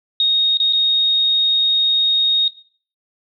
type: tone with dropouts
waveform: sine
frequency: 3729 Hz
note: A#7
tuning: in tune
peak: -12 dBFS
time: 0.2-2.48 s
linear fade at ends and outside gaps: 2 ms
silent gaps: 0.572-0.6 / 0.726-0.732 s
effects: noise-tail reverb RT60 0.5 s tail -19 dB re dry